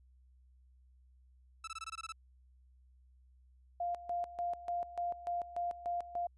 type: tone bursts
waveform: sawtooth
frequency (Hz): 1315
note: E6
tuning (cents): -5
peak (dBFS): -37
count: 9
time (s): 1.64-2.123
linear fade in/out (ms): 5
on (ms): 35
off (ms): 21
type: tone with tremolo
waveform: sine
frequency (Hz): 698.5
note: F5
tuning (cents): 0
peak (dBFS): -33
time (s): 3.8-6.27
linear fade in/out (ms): 5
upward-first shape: square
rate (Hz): 3.4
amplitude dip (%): 80
effects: added 63 Hz sine -61 dBFS peak until 6.37 s + resampled to 24000 Hz